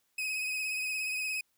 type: tone with vibrato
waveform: 40% pulse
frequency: 2529 Hz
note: D#7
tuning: 28 cents sharp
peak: -31 dBFS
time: 0.18-1.41 s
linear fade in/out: 5 ms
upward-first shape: sine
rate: 17 Hz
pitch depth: 36 cents each way
effects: white hiss -75 dBFS RMS until 1.57 s